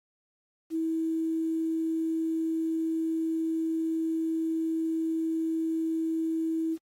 sine tone with quantisation, 323.7 Hz, E4, 31 cents flat, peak -26 dBFS, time 0.7-6.78 s, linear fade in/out 50 ms, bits 9, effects AAC 48 kbps

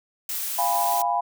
blue noise, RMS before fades -29 dBFS, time 0.29-1.02 s, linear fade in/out 2 ms
sine chord, F diminished, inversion none, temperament equal with one note detuned, 698.5 / 815.4 / 987.8 Hz, F5 / Ab5 / Cb6, 0 / -32 / 0 cents, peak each -25 dBFS, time 0.58-1.21 s, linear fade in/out 10 ms
effects none

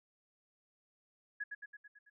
sine tone with echo, 1678 Hz, G#6, 17 cents sharp, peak -36 dBFS, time 1.4-1.44 s, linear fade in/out 10 ms, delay 110 ms, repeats 6, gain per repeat -4 dB, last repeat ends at 2.1 s, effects none

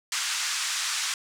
white band-pass noise, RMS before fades -29 dBFS, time 0.12-1.14 s, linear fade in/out 2 ms, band 1100 to 7700 Hz, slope 24 dB/octave, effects none

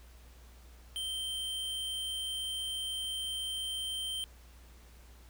square tone, 3127 Hz, G7, 5 cents flat, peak -35 dBFS, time 0.96-4.24 s, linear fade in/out 0 ms, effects added 60 Hz sine -53 dBFS peak until 5.29 s + pink hiss -61 dBFS RMS until 5.29 s

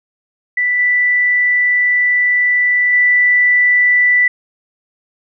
sine tone with level steps, 1975.5 Hz, B6, in tune, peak -12 / -10 / -8 dBFS, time 0.57-4.28 s, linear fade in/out 5 ms, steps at 0.79 / 2.93 s, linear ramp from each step 2 ms, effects none

